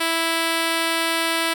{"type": "tone", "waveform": "5% pulse", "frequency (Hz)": 329.6, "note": "E4", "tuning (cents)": 0, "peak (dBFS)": -8, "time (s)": [0, 1.54], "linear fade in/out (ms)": 10, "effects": []}